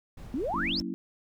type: noise with tremolo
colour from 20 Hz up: brown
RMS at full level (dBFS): -41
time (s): 0.17-0.82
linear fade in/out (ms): 5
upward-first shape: triangle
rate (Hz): 4.7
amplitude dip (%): 25
type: exponential sweep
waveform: sine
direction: up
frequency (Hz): 233.1 to 5500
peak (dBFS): -28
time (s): 0.34-0.8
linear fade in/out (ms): 0
type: chord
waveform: sine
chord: F# dominant seventh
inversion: none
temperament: equal with one note detuned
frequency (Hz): 184.04 / 233.1 / 277.2 / 329.6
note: F#3 / A#3 / C#4 / E4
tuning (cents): -9 / 0 / 0 / 0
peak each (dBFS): -37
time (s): 0.54-0.94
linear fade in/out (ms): 0
effects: none